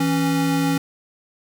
square tone pair together, 163.7 / 275.3 Hz, E3 / C#4, -12 / -12 cents, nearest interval major sixth, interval 900 cents, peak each -23 / -20 dBFS, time 0-0.78 s, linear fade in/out 5 ms, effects none

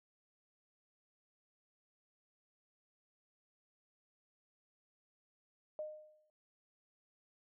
sine tone with exponential decay, 613 Hz, D#5, 26 cents flat, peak -37 dBFS, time 5.79-6.3 s, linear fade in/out 1 ms, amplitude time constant 110 ms, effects noise-tail reverb RT60 0.4 s tail -21 dB re dry

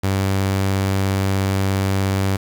sawtooth tone, 96.9 Hz, G2, 20 cents flat, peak -13 dBFS, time 0.03-2.37 s, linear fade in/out 10 ms, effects 7-bit

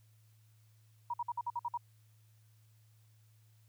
sine tone bursts, 955 Hz, A#5, 42 cents sharp, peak -33 dBFS, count 8, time 1.1-1.775 s, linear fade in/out 5 ms, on 38 ms, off 53 ms, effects added 109 Hz sine -62 dBFS peak until 3.68 s + white hiss -74 dBFS RMS until 3.68 s

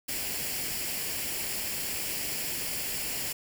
white noise with comb filter, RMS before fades -33 dBFS, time 0.08-3.33 s, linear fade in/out 10 ms, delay 0.4 ms, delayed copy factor +0.55, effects none

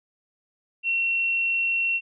sine tone, 2723 Hz, F7, 44 cents flat, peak -21 dBFS, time 0.83-2.01 s, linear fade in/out 50 ms, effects none

